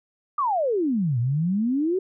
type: exponential two-way sweep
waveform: sine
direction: down then up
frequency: 1227 to 114.4 to 389.5 Hz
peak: -20 dBFS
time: 0.38-1.99 s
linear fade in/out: 5 ms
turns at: 1.19 s
effects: none